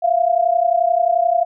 sine tone pair together, 674.6 / 706 Hz, E5 / F5, +40 / +19 cents, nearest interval minor second, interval 79 cents, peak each -16 dBFS, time 0.02-1.45 s, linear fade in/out 20 ms, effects none

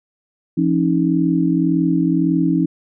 sine tone cluster, 170.4 / 274.4 / 316.2 Hz, F3 / C#4 / D#4, -42 / -17 / +28 cents, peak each -18 dBFS, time 0.57-2.66 s, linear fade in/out 10 ms, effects none

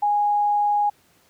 sine tone, 826 Hz, G#5, 10 cents flat, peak -17 dBFS, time 0.02-0.9 s, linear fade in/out 10 ms, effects pink hiss -59 dBFS RMS until 1.29 s + high-pass 100 Hz 12 dB/octave

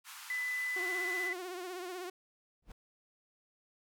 pink band-pass noise, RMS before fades -49 dBFS, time 0.04-1.31 s, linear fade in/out 50 ms, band 940 to 16000 Hz, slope 48 dB/octave
sine tone, 2000 Hz, B6, 21 cents sharp, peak -33 dBFS, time 0.3-1.33 s, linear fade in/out 2 ms
sawtooth tone with vibrato, 362.3 Hz, F#4, 36 cents flat, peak -36 dBFS, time 0.76-2.1 s, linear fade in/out 5 ms, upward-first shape triangle, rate 16 Hz, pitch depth 84 cents each way
brown noise with exponential growth, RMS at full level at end -41 dBFS, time 2.62-2.72 s, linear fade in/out 5 ms, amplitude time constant 20 ms
effects none

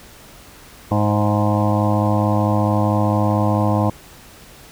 harmonic tone with a mistuned harmonic, 104.5 Hz, G#2, 11 cents sharp, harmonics 1 / 2 / 3 / 5 / 6 / 7 / 8 / 9 / 10, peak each -18 / -21 / -23 / -25 / -26 / -26 / -27 / -28 / -28 dBFS, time 0.91-3.9 s, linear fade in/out 5 ms, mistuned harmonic 7, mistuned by -26 cents, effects pink hiss -43 dBFS RMS until 4.71 s

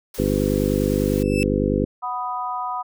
white high-pass noise, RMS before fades -38 dBFS, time 0.14-1.23 s, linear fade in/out 5 ms, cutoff 290 Hz, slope 24 dB/octave
harmonic tone, 50 Hz, G1, 35 cents sharp, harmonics 1 / 2 / 3 / 4 / 5 / 6 / 7 / 8 / 10, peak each -27 / -28 / -27 / -26 / -25 / -26 / -28 / -26 / -26 dBFS, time 0.18-1.85 s, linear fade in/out 10 ms
40% pulse tone with exponential growth, 2637 Hz, E7, in tune, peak -21 dBFS, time 1.07-1.43 s, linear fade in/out 0 ms, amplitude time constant 78 ms
sine chord, B major, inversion second, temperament equal, 740 / 987.8 / 1244.5 Hz, F#5 / B5 / D#6, 0 / 0 / 0 cents, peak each -29 / -27 / -29 dBFS, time 2.02-2.83 s, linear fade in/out 20 ms
effects none

